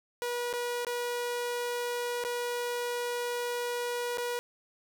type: tone with dropouts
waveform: sawtooth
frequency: 483.6 Hz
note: B4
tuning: 36 cents flat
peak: -27 dBFS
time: 0.22-4.39 s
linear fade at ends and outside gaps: 0 ms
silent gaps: 0.529-0.537 / 0.848-0.868 / 2.239-2.249 / 4.173-4.182 s
effects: none